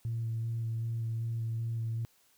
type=tone with vibrato; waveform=sine; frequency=114.3 Hz; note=A#2; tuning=34 cents flat; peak=-30 dBFS; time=0.05-2.05 s; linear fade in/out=0 ms; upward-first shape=square; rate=2.6 Hz; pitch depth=12 cents each way; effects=tanh soft clip ceiling -27 dBFS + white hiss -67 dBFS RMS until 2.37 s